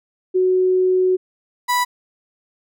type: tone pair in turn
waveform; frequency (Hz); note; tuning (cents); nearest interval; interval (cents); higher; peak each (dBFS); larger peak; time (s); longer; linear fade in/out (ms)
sine / 35% pulse; 370 / 984.6; F#4 / B5; 0 / -6; octave + perfect fourth; 1694; second; -13 / -14; first; 0.34-1.17 / 1.68-1.85; first; 20
effects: none